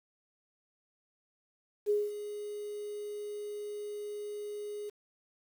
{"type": "tone with ADSR envelope", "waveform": "sine", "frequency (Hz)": 415.3, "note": "G#4", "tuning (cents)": 0, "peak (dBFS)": -24, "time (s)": [1.86, 4.9], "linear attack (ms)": 38, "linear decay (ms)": 210, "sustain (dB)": -13, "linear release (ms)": 11, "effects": ["9-bit"]}